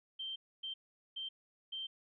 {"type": "tone bursts at uneven times", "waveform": "sine", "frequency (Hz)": 3136, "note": "G7", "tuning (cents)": 0, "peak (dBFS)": -39, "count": 4, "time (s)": [[0.19, 0.36], [0.63, 0.74], [1.16, 1.29], [1.72, 1.87]], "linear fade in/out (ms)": 10, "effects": []}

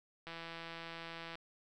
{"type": "click train", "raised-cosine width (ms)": 0.3, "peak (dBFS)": -30, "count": 181, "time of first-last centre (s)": [0.27, 1.354], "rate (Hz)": 166, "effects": []}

